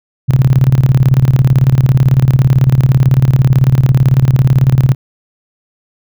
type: tone with tremolo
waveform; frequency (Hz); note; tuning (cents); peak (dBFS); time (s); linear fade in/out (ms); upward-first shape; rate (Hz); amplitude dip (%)
sine; 130.81; C3; 0; -3; 0.28-4.95; 20; square; 18; 75
effects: none